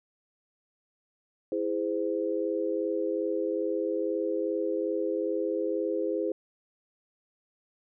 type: chord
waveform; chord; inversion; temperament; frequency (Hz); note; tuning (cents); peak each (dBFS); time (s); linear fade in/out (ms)
sine; E augmented; none; just; 329.6 / 412 / 515; E4 / G#4 / B#4; 0 / -14 / -28; -31; 1.52-6.32; 2
effects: none